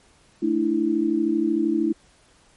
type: chord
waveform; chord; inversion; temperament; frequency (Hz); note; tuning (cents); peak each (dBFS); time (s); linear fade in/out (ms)
sine; A suspended fourth; none; equal with one note detuned; 220 / 296.7 / 329.6; A3 / D4 / E4; 0 / +18 / 0; -26 / -24 / -21; 0.42-1.93; 10
effects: pink hiss -57 dBFS RMS until 2.56 s + MP3 48 kbps